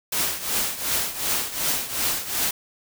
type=noise with tremolo; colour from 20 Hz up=white; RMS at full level=-22 dBFS; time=0.12-2.51 s; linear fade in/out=5 ms; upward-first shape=triangle; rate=2.7 Hz; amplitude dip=80%; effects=none